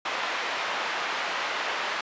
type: band-pass noise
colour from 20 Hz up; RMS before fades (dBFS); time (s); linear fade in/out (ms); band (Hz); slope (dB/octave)
pink; -30; 0.05-2.01; 5; 820 to 2900; 12
effects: resampled to 16000 Hz